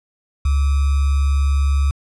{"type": "tone with sample-and-hold", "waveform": "sine", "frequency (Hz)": 70.1, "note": "C#2", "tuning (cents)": 20, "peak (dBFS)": -13, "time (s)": [0.45, 1.91], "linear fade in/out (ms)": 5, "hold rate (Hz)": 1225, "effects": ["resampled to 24000 Hz"]}